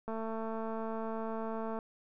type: click train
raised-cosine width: 1 ms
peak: -26 dBFS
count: 382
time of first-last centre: 0.08-1.789 s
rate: 223 Hz
effects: none